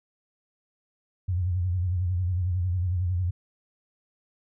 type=tone with vibrato; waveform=sine; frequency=90 Hz; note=F#2; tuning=47 cents flat; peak=-23 dBFS; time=1.28-3.31 s; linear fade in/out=10 ms; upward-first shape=sine; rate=11 Hz; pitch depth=86 cents each way; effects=none